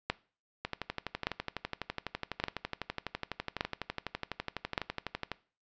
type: two click trains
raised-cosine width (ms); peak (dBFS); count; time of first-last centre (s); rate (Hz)
0.3; -13 / -18; 5 / 57; 0.1-4.778 / 0.65-5.317; 0.855 / 12
effects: noise-tail reverb RT60 0.4 s tail -20 dB re dry + resampled to 16000 Hz